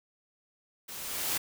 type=noise with level ramp; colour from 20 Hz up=white; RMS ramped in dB=-43 to -29 dBFS; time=0.88-1.38 s; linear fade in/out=10 ms; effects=none